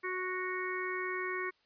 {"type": "harmonic tone with a mistuned harmonic", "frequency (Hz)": 368.4, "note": "F#4", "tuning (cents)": -7, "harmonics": [1, 3, 4, 5, 6], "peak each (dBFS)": [-38, -40, -44, -39, -41], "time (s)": [0.03, 1.51], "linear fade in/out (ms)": 20, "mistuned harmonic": 5, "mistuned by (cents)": 15, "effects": ["white hiss -71 dBFS RMS until 1.65 s", "resampled to 11025 Hz"]}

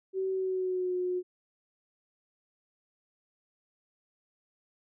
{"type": "tone with pitch glide", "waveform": "sine", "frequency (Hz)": [380.5, 362.3], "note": ["F#4", "F#4"], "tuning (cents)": [48, -36], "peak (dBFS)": -28, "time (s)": [0.13, 1.23], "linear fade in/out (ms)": 50, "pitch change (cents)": -84, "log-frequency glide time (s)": [0.3, 0.95], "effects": []}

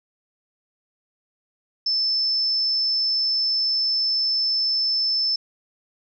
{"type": "tone", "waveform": "sine", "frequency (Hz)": 5274, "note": "E8", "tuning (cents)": 0, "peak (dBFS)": -19, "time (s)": [1.86, 5.36], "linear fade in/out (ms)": 5, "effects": []}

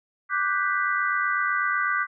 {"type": "chord", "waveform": "sine", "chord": "G major seventh", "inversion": "second", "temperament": "equal", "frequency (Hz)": [1174.7, 1480, 1568, 1975.5], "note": ["D6", "F#6", "G6", "B6"], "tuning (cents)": [0, 0, 0, 0], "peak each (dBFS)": [-26, -27, -28, -29], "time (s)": [0.29, 2.07], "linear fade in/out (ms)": 50, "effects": []}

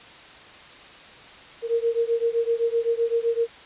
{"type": "beating tone pair", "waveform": "sine", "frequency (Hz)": [460.5, 468.3], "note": ["A#4", "A#4"], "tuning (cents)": [-21, 8], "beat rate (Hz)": 7.8, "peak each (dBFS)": [-23, -24], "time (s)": [1.62, 3.48], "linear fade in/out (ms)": 50, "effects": ["white hiss -45 dBFS RMS until 3.65 s", "resampled to 8000 Hz"]}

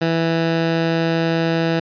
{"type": "tone", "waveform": "15% pulse", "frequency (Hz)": 164.81, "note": "E3", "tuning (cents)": 0, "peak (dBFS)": -10, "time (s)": [0.01, 1.8], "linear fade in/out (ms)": 10, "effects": ["resampled to 11025 Hz"]}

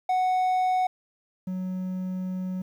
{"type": "tone pair in turn", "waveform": "triangle", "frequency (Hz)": [740, 185], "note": ["F#5", "F#3"], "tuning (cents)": [0, 0], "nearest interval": "2 octaves", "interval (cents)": 2400, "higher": "first", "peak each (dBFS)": [-19, -26], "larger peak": "first", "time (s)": [[0.09, 0.87], [1.47, 2.62]], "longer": "second", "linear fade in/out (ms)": 5, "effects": ["10-bit"]}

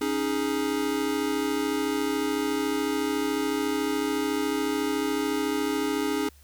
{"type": "chord", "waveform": "square", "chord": "C# suspended second", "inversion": "none", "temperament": "equal", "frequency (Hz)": [277.2, 311.1, 415.3], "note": ["C#4", "D#4", "G#4"], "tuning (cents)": [0, 0, 0], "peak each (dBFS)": -30, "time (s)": [0.01, 6.29], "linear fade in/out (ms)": 5, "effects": ["added 70 Hz sine -52 dBFS peak until 6.43 s", "white hiss -59 dBFS RMS until 6.43 s"]}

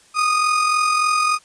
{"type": "tone with amplitude modulation", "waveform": "35% pulse", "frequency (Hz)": 1237, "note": "D#6", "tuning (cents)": -10, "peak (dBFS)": -12, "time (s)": [0.14, 1.39], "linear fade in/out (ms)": 50, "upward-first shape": "sine", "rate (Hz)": 43.4, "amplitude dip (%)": 45, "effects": ["white hiss -52 dBFS RMS until 1.44 s", "resampled to 22050 Hz"]}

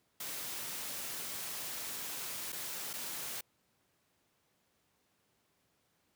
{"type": "noise with dropouts", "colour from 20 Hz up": "white", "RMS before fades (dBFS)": -41, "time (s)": [0.2, 3.41], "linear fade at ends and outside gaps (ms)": 5, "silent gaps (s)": [[2.522, 2.526], [2.932, 2.936]], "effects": ["pink hiss -75 dBFS RMS until 6.15 s", "high-pass 100 Hz 12 dB/octave"]}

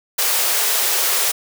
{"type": "high-pass noise", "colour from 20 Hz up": "white", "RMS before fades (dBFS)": -18, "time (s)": [0.18, 1.32], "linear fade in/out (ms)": 10, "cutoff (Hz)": 370, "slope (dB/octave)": 96, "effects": []}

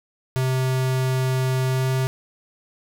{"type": "tone with pitch glide", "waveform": "square", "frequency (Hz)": [130, 130.83], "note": ["C3", "C3"], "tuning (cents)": [-11, 0], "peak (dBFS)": -20, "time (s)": [0.36, 2.07], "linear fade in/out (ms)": 0, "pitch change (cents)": 11, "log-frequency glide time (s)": [1.66, 1.91], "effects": []}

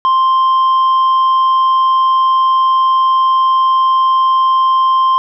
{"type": "tone with tanh clipping", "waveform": "sine", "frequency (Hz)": 1050, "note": "C6", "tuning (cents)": 6, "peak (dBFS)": -9, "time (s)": [0.05, 5.18], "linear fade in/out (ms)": 0, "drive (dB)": 3, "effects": []}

